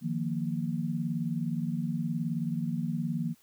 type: chord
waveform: sine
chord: Eb suspended second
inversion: none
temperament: equal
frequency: 155.56 / 174.61 / 233.1 Hz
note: Eb3 / F3 / Bb3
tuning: 0 / 0 / 0 cents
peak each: -33 dBFS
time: 0.01-3.35 s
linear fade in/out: 50 ms
effects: white hiss -64 dBFS RMS until 3.42 s